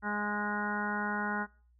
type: harmonic tone with a mistuned harmonic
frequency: 207.7 Hz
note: G#3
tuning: in tune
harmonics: 1 / 2 / 3 / 4 / 5 / 6 / 7 / 8 / 9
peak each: -36 / -43 / -46 / -38 / -40 / -46 / -35 / -47 / -43 dBFS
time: 0.02-1.47 s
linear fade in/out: 50 ms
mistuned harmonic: 8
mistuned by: -17 cents
effects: noise-tail reverb RT60 0.4 s tail -23 dB re dry + added 60 Hz sine -62 dBFS peak until 1.79 s